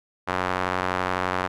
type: tone with band-pass filter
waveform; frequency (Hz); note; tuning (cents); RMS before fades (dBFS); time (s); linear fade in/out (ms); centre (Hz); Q
sawtooth; 91.8; F#2; -13; -26; 0.27-1.48; 20; 1200; 1.2
effects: none